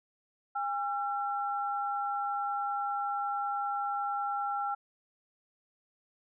sine tone pair together, 810 / 1355.3 Hz, G#5 / E6, -43 / +48 cents, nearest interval major sixth, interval 891 cents, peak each -32 / -34 dBFS, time 0.55-4.75 s, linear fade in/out 10 ms, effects none

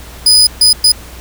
35% pulse tone bursts at uneven times, 4978 Hz, D#8, in tune, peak -3 dBFS, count 3, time 0.26-0.47 / 0.61-0.73 / 0.84-0.92 s, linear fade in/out 5 ms, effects added 60 Hz sine -31 dBFS peak until 1.2 s + pink hiss -34 dBFS RMS until 1.2 s

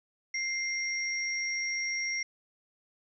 sine tone pair together, 2100 / 5606 Hz, C7 / F8, +6 / +6 cents, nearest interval octave + perfect fourth, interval 1700 cents, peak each -31 / -35 dBFS, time 0.34-2.23 s, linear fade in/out 5 ms, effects none

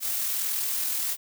blue noise with amplitude modulation, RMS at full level -27 dBFS, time 0-1.17 s, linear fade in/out 50 ms, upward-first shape sine, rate 41.2 Hz, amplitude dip 25%, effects none

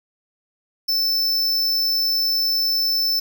square tone, 5290 Hz, E8, 5 cents sharp, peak -18 dBFS, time 0.88-3.2 s, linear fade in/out 10 ms, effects 8-bit

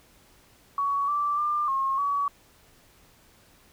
sine tone with pitch steps, 1123 / 1168 / 1194 / 1079 / 1134 Hz, C#6 / D6 / D6 / C#6 / C#6, +22 / -10 / +28 / -47 / +39 cents, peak -23 dBFS, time 0.78-2.28 s, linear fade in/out 2 ms, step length 300 ms, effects pink hiss -58 dBFS RMS until 3.72 s

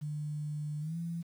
sine tone with pitch glide, 150 to 168.37 Hz, D3 to E3, +37 to +37 cents, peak -34 dBFS, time 0.01-1.23 s, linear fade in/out 20 ms, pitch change +200 cents, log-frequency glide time 0.81-0.97 s, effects 10-bit

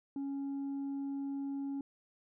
sine tone with tanh clipping, 277.2 Hz, C#4, in tune, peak -36 dBFS, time 0.16-1.81 s, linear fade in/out 2 ms, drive 2 dB, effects none

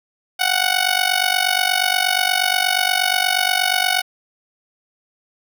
10% pulse tone with amplitude modulation, 740 Hz, F#5, in tune, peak -4 dBFS, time 0.39-4.02 s, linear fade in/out 20 ms, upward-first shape sine, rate 48.4 Hz, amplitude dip 85%, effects none

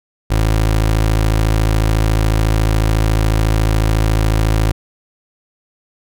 25% pulse tone, 54 Hz, A1, 32 cents flat, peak -8 dBFS, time 0.3-4.72 s, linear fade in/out 10 ms, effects none

